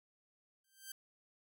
5% pulse tone with exponential growth, 1568 Hz, G6, in tune, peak -32 dBFS, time 0.64-0.92 s, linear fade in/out 5 ms, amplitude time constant 59 ms, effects none

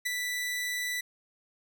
sawtooth tone with ADSR envelope, 1975.5 Hz, B6, in tune, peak -23 dBFS, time 0.05-1.01 s, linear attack 14 ms, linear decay 14 ms, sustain -4 dB, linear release 8 ms, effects none

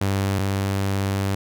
sawtooth tone pair in turn, 98 / 98 Hz, G2 / G2, 0 / 0 cents, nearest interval unison, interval 0 cents, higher neither, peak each -16 / -17 dBFS, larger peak first, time 0.01-0.39 / 0.39-1.35 s, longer second, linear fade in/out 5 ms, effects none

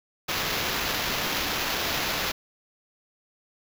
white noise with sample-and-hold, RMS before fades -28 dBFS, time 0.28-2.32 s, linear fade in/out 10 ms, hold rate 8820 Hz, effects none

